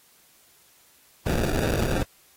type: noise with sample-and-hold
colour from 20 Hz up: pink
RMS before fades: -24 dBFS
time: 1.26-2.03 s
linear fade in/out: 5 ms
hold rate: 1050 Hz
effects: white hiss -58 dBFS RMS until 2.36 s + AAC 48 kbps